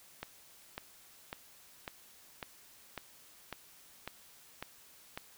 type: click train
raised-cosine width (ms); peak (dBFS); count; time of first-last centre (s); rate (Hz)
0.3; -23; 10; 0.23-5.175; 1.82
effects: white hiss -59 dBFS RMS until 5.37 s